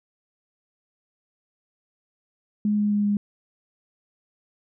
sine tone with pitch steps, 209.1 / 207.7 / 206.2 / 204.8 Hz, G#3 / G#3 / G#3 / G#3, +12 / 0 / -12 / -24 cents, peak -19 dBFS, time 2.65-3.17 s, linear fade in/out 2 ms, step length 130 ms, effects none

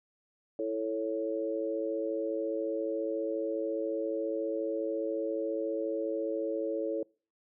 sine chord, A major, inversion second, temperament equal, 329.6 / 440 / 554.4 Hz, E4 / A4 / C#5, 0 / 0 / 0 cents, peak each -35 / -34 / -34 dBFS, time 0.59-7.03 s, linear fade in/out 2 ms, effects noise-tail reverb RT60 0.4 s tail -26 dB re dry

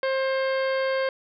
harmonic tone with a mistuned harmonic, 531 Hz, C5, 25 cents sharp, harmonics 1 / 2 / 3 / 4 / 5 / 6 / 7 / 8 / 9, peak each -23 / -33 / -32 / -35 / -44 / -41 / -47 / -43 / -48 dBFS, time 0.03-1.09 s, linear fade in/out 2 ms, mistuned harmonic 8, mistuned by +79 cents, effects none

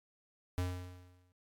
square tone with exponential decay, 90.2 Hz, F#2, 44 cents flat, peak -31 dBFS, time 0.58-1.32 s, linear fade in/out 0 ms, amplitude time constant 160 ms, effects AAC 64 kbps

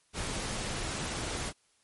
pink noise, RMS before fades -35 dBFS, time 0.13-1.53 s, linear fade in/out 50 ms, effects white hiss -69 dBFS RMS until 1.83 s + MP3 48 kbps

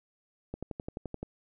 click train, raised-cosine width 2 ms, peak -23 dBFS, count 9, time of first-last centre 0.54-1.23 s, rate 11.6 Hz, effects none

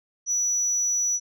sine tone, 5900 Hz, F#8, 6 cents flat, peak -20 dBFS, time 0.26-1.2 s, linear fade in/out 50 ms, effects tanh soft clip ceiling -18 dBFS

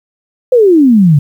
sine exponential sweep, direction down, 523.3 to 137 Hz, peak -3 dBFS, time 0.52-1.19 s, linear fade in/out 5 ms, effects 7-bit

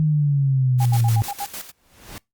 sine exponential sweep, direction down, 156.5 to 110 Hz, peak -15 dBFS, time 0-1.22 s, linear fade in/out 0 ms
white noise with tremolo, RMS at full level -32 dBFS, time 0.78-1.72 s, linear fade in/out 50 ms, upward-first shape square, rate 6.6 Hz, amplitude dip 70%
sine tone bursts, 807 Hz, G#5, 50 cents flat, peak -25 dBFS, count 6, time 0.8-1.451 s, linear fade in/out 5 ms, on 51 ms, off 69 ms
pink noise with exponential growth, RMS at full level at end -34 dBFS, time 1.67-2.18 s, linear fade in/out 0 ms, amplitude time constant 110 ms
effects noise-tail reverb RT60 0.2 s tail -25 dB re dry + Opus 48 kbps

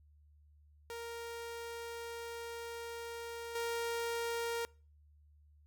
sawtooth tone with level steps, 466.3 Hz, A#4, 1 cent sharp, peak -38 / -31 dBFS, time 0.9-4.65 s, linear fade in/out 0 ms, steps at 3.55 s, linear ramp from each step 5 ms, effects noise-tail reverb RT60 0.4 s tail -25 dB re dry + added 74 Hz sine -61 dBFS peak until 5.66 s

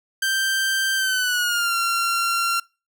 sawtooth tone with pitch glide, 1568 to 1372.9 Hz, G6 to F6, 0 to -30 cents, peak -16 dBFS, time 0.22-2.6 s, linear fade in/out 5 ms, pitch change -230 cents, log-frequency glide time 0.96-1.75 s, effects noise-tail reverb RT60 0.3 s tail -25 dB re dry

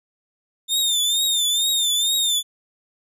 sawtooth tone with vibrato, 3616 Hz, A7, 47 cents sharp, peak -15 dBFS, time 0.68-2.43 s, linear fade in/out 50 ms, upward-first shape triangle, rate 2.2 Hz, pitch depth 91 cents each way, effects resampled to 32000 Hz

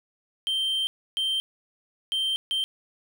triangle tone bursts at uneven times, 3136 Hz, G7, in tune, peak -22 dBFS, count 4, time 0.47-0.87 / 1.17-1.4 / 2.12-2.36 / 2.51-2.64 s, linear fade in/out 0 ms, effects none

